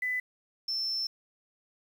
sine tone pair in turn, 2000 / 5339 Hz, B6 / E8, +21 / +21 cents, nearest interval octave + perfect fourth, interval 1700 cents, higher second, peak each -28 / -29 dBFS, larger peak first, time 0.02-0.2 / 0.68-1.07 s, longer second, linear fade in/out 5 ms, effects 9-bit

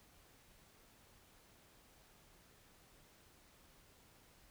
silence, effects pink hiss -66 dBFS RMS until 4.5 s

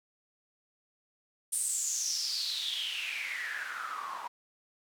white noise with band-pass filter sweep, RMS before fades -35 dBFS, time 1.52-4.28 s, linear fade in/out 10 ms, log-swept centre 9300 to 930 Hz, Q 8.4, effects none

